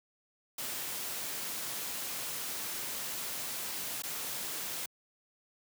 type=noise with dropouts; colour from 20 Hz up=white; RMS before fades=-38 dBFS; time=0.58-4.86 s; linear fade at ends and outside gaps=5 ms; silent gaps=4.022-4.034 s; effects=high-pass 100 Hz 12 dB/octave